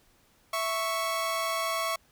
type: tone pair together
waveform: sawtooth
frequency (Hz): 659.3 / 1108.8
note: E5 / C#6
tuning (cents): 0 / 0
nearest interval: major sixth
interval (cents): 900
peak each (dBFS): -28 / -26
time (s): 0.53-1.96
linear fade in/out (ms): 5
effects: pink hiss -64 dBFS RMS until 2.11 s